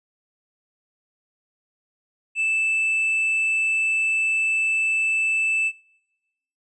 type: tone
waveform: triangle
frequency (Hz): 2637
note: E7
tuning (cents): 0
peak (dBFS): -18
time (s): 2.35-5.72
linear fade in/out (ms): 50
effects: noise-tail reverb RT60 1.0 s tail -25 dB re dry + resampled to 24000 Hz